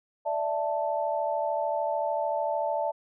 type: chord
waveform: sine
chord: D suspended second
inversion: none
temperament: just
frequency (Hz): 587.3 / 660.7 / 881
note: D5 / E5 / A5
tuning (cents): 0 / +4 / +2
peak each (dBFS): -30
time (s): 0.25-2.92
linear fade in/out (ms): 20
effects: none